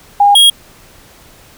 sine / square tone pair in turn, 812 / 3278 Hz, G#5 / G#7, -39 / -23 cents, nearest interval 2 octaves, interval 2416 cents, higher second, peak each -4 dBFS, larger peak neither, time 0.2-0.35 / 0.35-0.5 s, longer neither, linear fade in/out 5 ms, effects pink hiss -42 dBFS RMS until 1.57 s

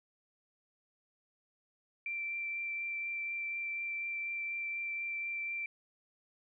sine tone with vibrato, 2349 Hz, D7, in tune, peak -35 dBFS, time 2.06-5.66 s, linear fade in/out 2 ms, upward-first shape triangle, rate 4.1 Hz, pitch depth 10 cents each way, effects none

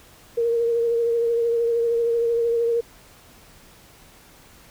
sine tone with vibrato, 466.2 Hz, A#4, in tune, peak -18 dBFS, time 0.37-2.81 s, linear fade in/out 10 ms, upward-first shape triangle, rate 13 Hz, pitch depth 29 cents each way, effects pink hiss -50 dBFS RMS until 4.7 s

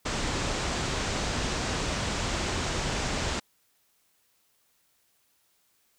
pink low-pass noise, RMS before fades -30 dBFS, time 0.05-3.4 s, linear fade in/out 10 ms, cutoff 7900 Hz, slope 48 dB/octave, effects white hiss -69 dBFS RMS until 5.98 s

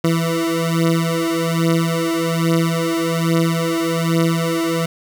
20% pulse beating tone pair, 164.81 / 166.01 Hz, E3 / E3, 0 / +13 cents, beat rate 1.2 Hz, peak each -14 dBFS, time 0.04-4.86 s, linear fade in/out 5 ms, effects none

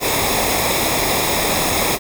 pink noise with comb filter, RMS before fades -18 dBFS, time 0-1.99 s, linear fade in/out 50 ms, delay 0.67 ms, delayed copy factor -0.65, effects none

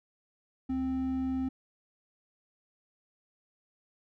triangle tone pair together, 72.69 / 261.6 Hz, D2 / C4, -17 / 0 cents, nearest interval octave + minor seventh, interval 2217 cents, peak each -39 / -27 dBFS, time 0.69-1.49 s, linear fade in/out 10 ms, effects none

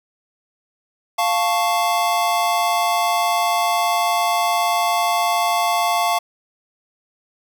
square chord, F augmented, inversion none, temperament equal, 698.5 / 880 / 1108.7 Hz, F5 / A5 / C#6, 0 / 0 / 0 cents, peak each -20 / -23 / -23 dBFS, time 1.18-6.19 s, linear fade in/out 10 ms, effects none

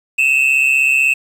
triangle tone pair together, 2556 / 2692 Hz, D#7 / E7, +46 / +36 cents, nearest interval minor second, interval 90 cents, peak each -12 dBFS, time 0.18-1.14 s, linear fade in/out 10 ms, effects 7-bit

